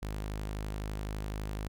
sawtooth tone, 51.91 Hz, G#1, in tune, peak -31 dBFS, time 0.02-1.68 s, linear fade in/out 10 ms, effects none

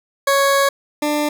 20% pulse tone pair in turn, 554.4 / 297.2 Hz, C#5 / D4, 0 / +21 cents, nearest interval major seventh, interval 1079 cents, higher first, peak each -8 / -12 dBFS, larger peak first, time 0.27-0.69 / 1.02-1.29 s, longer first, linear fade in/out 5 ms, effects none

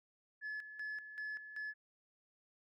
sine tone with tremolo, 1715 Hz, A6, 45 cents flat, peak -38 dBFS, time 0.41-1.74 s, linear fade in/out 50 ms, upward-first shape square, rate 2.6 Hz, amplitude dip 70%, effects tanh soft clip ceiling -38 dBFS

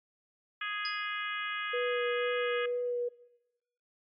harmonic tone, 415.3 Hz, G#4, in tune, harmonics 3 / 4 / 5 / 6 / 7 / 8, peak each -39 / -37 / -42 / -42 / -44 / -47 dBFS, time 0.61-2.66 s, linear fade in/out 5 ms
sine tone with exponential decay, 4978 Hz, D#8, in tune, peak -32 dBFS, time 0.85-1.1 s, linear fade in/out 2 ms, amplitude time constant 53 ms
sine tone with vibrato, 486.7 Hz, B4, 25 cents flat, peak -30 dBFS, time 1.73-3.09 s, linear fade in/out 10 ms, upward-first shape sine, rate 2.1 Hz, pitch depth 12 cents each way
effects noise-tail reverb RT60 1.0 s tail -21 dB re dry + AAC 48 kbps

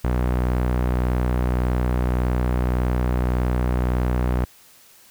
sawtooth tone with low-pass filter, 61.74 Hz, B1, in tune, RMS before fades -21 dBFS, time 0.04-4.45 s, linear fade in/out 5 ms, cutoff 1700 Hz, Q 0.72, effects white hiss -51 dBFS RMS until 5.1 s

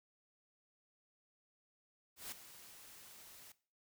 white noise with ADSR envelope, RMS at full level -44 dBFS, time 2.16-3.52 s, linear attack 160 ms, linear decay 5 ms, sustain -13 dB, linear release 4 ms, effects noise-tail reverb RT60 0.4 s tail -18 dB re dry

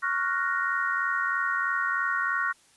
sine chord, Gb major seventh, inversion second, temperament equal, 1108.7 / 1396.9 / 1480 / 1864.7 Hz, Db6 / F6 / Gb6 / Bb6, 0 / 0 / 0 / 0 cents, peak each -30 dBFS, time 0.02-2.53 s, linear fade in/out 20 ms, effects white hiss -60 dBFS RMS until 2.76 s + resampled to 24000 Hz

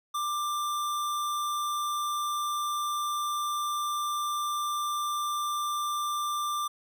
square tone, 1185 Hz, D6, 15 cents sharp, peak -29 dBFS, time 0.14-6.68 s, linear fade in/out 10 ms, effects none

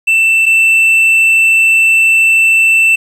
triangle tone pair in turn, 2667 / 2667 Hz, E7 / E7, +20 / +20 cents, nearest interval unison, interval 0 cents, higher neither, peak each -5 / -4 dBFS, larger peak second, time 0.07-0.46 / 0.46-2.96 s, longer second, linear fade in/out 10 ms, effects resampled to 32000 Hz + 7-bit

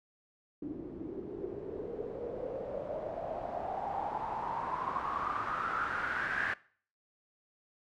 white noise with low-pass filter sweep, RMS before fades -37 dBFS, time 0.62-6.54 s, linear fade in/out 5 ms, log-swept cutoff 300 to 1700 Hz, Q 7.5, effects noise-tail reverb RT60 0.5 s tail -21 dB re dry

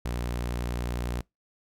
sawtooth tone with vibrato, 60.1 Hz, B1, 46 cents flat, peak -25 dBFS, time 0.05-1.21 s, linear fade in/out 5 ms, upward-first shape triangle, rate 11 Hz, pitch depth 20 cents each way, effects noise-tail reverb RT60 0.2 s tail -26 dB re dry

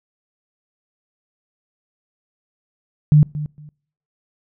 sine tone with echo, 150 Hz, D3, 37 cents sharp, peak -7 dBFS, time 3.12-3.23 s, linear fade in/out 0 ms, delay 230 ms, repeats 2, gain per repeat -15 dB, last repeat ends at 3.69 s, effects noise-tail reverb RT60 0.6 s tail -26 dB re dry

